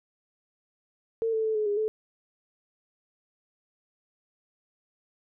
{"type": "tone with pitch steps", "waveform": "sine", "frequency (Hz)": [452.7, 441.8, 438.7, 426.8, 409.9, 434], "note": ["A4", "A4", "A4", "G#4", "G#4", "A4"], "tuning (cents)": [49, 7, -5, 47, -23, -24], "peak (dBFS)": -24, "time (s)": [1.22, 1.88], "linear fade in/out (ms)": 0, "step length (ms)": 110, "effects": []}